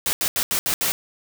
white noise bursts at uneven times, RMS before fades -22 dBFS, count 6, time 0.06-0.13 / 0.21-0.28 / 0.36-0.43 / 0.51-0.59 / 0.66-0.74 / 0.81-0.92 s, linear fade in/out 0 ms, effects none

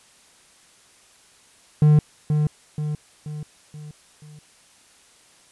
triangle tone with echo, 150.7 Hz, D3, 45 cents sharp, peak -9 dBFS, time 1.82-1.99 s, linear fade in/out 2 ms, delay 480 ms, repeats 5, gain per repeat -6 dB, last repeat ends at 4.39 s, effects white hiss -54 dBFS RMS until 5.51 s + resampled to 24000 Hz

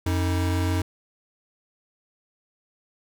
square tone pair together, 89.94 / 317.1 Hz, F#2 / D#4, -49 / +33 cents, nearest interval octave + minor seventh, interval 2182 cents, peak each -23 / -30 dBFS, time 0.06-0.82 s, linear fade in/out 5 ms, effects none

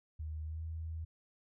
sine tone with pitch glide, 77.78 to 80.76 Hz, D#2 to E2, 0 to -35 cents, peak -38 dBFS, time 0.19-1.05 s, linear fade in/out 10 ms, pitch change +65 cents, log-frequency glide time 0.44-0.63 s, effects none

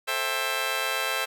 10% pulse chord, A minor seventh, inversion none, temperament just, 440 / 528 / 660 / 792 Hz, A4 / C5 / E5 / G5, 0 / +16 / +2 / +18 cents, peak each -26 / -23 / -24 / -26 dBFS, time 0.07-1.26 s, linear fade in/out 20 ms, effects none

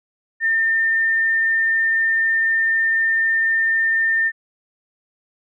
sine tone, 1806 Hz, A6, 45 cents sharp, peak -15 dBFS, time 0.4-4.32 s, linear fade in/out 50 ms, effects none

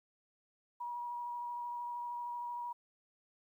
sine tone with vibrato, 961 Hz, B5, 48 cents flat, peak -38 dBFS, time 0.8-2.73 s, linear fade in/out 10 ms, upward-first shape sine, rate 13 Hz, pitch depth 13 cents each way, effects 12-bit

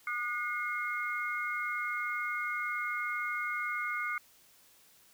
sine tone cluster, 1213 / 1455 / 2146 Hz, D#6 / F#6 / C7, -44 / -29 / +43 cents, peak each -37 / -37 / -35 dBFS, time 0.07-4.18 s, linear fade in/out 2 ms, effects white hiss -62 dBFS RMS until 5.13 s

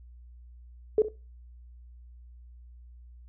sine tone with echo, 431.1 Hz, A4, 35 cents flat, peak -17 dBFS, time 0.98-1.02 s, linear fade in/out 2 ms, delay 65 ms, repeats 1, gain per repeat -15 dB, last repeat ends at 1.085 s, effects noise-tail reverb RT60 0.3 s tail -18 dB re dry + added 60 Hz sine -47 dBFS peak until 3.28 s

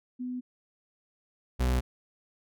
sine / 40% pulse tone pair in turn, 250 / 62.66 Hz, B3 / B1, +21 / +26 cents, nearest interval 2 octaves, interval 2395 cents, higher first, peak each -32 / -23 dBFS, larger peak second, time 0.19-0.41 / 1.59-1.81 s, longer neither, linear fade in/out 20 ms, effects none

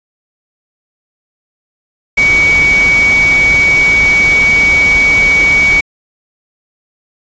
sine tone in noise, 2255 Hz, C#7, 29 cents sharp, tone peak -6 dBFS, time 2.17-5.81 s, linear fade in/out 10 ms, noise pink, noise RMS -19 dBFS, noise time 2.17-5.81 s, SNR +10 dB, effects resampled to 16000 Hz

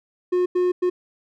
triangle tone bursts at uneven times, 360 Hz, F#4, 47 cents flat, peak -15 dBFS, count 3, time 0.32-0.46 / 0.55-0.72 / 0.82-0.9 s, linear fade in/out 10 ms, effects none

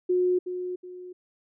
sine tone with echo, 362.2 Hz, F#4, 37 cents flat, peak -20 dBFS, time 0.09-0.39 s, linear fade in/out 10 ms, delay 370 ms, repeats 2, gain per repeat -9 dB, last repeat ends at 1.13 s, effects none

